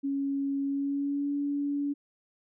sine tone with pitch glide, 277.2 to 285.5 Hz, C#4 to D4, 0 to -49 cents, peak -27 dBFS, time 0.03-1.94 s, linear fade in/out 20 ms, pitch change +51 cents, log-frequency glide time 0.64-1.32 s, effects none

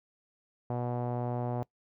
sawtooth tone with low-pass filter, 121.9 Hz, B2, 22 cents flat, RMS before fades -33 dBFS, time 0.7-1.63 s, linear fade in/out 0 ms, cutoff 750 Hz, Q 2.8, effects noise-tail reverb RT60 0.1 s tail -22 dB re dry

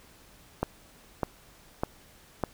click train, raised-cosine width 1 ms, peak -12 dBFS, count 4, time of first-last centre 0.63-2.437 s, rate 1.66 Hz, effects pink hiss -56 dBFS RMS until 2.53 s

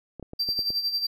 clicks, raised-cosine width 2 ms, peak -25 dBFS, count 6, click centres 0.197 / 0.227 / 0.334 / 0.489 / 0.591 / 0.704 s
triangle tone with tremolo, 4699 Hz, D8, in tune, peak -21 dBFS, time 0.39-1.07 s, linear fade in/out 10 ms, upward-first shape sine, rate 11 Hz, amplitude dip 65%
effects none

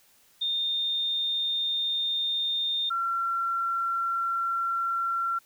sine tone pair in turn, 3638 / 1362.7 Hz, A#7 / F6, -43 / -43 cents, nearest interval octave + perfect fourth, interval 1700 cents, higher first, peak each -25 dBFS, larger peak neither, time 0.41-2.9 / 2.9-5.39 s, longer neither, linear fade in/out 10 ms, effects white hiss -61 dBFS RMS until 5.45 s

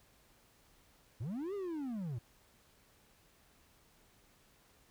triangle linear two-way sweep, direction up then down, 92.9 to 415.3 to 106 Hz, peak -35 dBFS, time 1.2-2.19 s, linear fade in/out 10 ms, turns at 1.54 s, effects pink hiss -67 dBFS RMS until 4.9 s

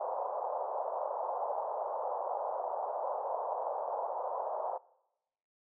pink band-pass noise, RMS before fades -36 dBFS, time 0-4.78 s, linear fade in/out 10 ms, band 530 to 980 Hz, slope 48 dB/octave, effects noise-tail reverb RT60 0.9 s tail -22 dB re dry

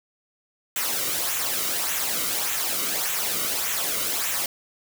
white noise with flanger, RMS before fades -26 dBFS, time 0.76-4.46 s, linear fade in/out 2 ms, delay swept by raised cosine 0.2 to 1.2 ms, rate 1.7 Hz, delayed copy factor -0.6, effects none

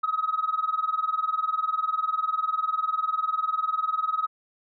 sine tone with tremolo, 1270 Hz, D#6, 35 cents sharp, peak -18 dBFS, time 0.03-4.27 s, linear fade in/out 10 ms, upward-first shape triangle, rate 20 Hz, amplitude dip 100%, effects tanh soft clip ceiling -17 dBFS

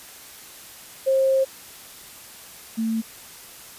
sine tone pair in turn, 533 / 224.1 Hz, C5 / A3, +32 / +32 cents, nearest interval octave + minor third, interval 1500 cents, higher first, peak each -16 / -21 dBFS, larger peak first, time 1.06-1.45 / 2.77-3.02 s, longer first, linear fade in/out 20 ms, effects white hiss -43 dBFS RMS until 3.78 s + resampled to 32000 Hz

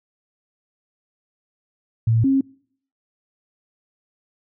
sine tone pair in turn, 113.4 / 269.7 Hz, A#2 / C#4, -47 / -47 cents, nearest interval octave + minor third, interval 1500 cents, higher second, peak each -14 dBFS, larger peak neither, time 2.07-2.24 / 2.24-2.41 s, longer neither, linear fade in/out 5 ms, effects noise-tail reverb RT60 0.6 s tail -26 dB re dry

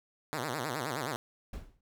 5% pulse tone with vibrato, 136.7 Hz, C#3, 24 cents flat, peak -22 dBFS, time 0.33-1.16 s, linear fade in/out 0 ms, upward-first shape sine, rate 9.5 Hz, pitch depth 260 cents each way
brown noise with exponential decay, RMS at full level -34 dBFS, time 1.53-1.81 s, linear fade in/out 5 ms, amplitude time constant 59 ms
effects none

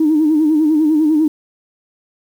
sine tone with vibrato, 308.6 Hz, D#4, 14 cents flat, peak -9 dBFS, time 0-1.28 s, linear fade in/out 5 ms, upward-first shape sine, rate 10 Hz, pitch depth 72 cents each way, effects tanh soft clip ceiling -5 dBFS + 7-bit

